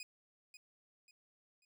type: tone with echo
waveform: 20% pulse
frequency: 2489 Hz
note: D#7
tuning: in tune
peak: -40 dBFS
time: 0-0.03 s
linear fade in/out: 2 ms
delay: 540 ms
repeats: 3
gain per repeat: -9 dB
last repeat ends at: 1.65 s
effects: none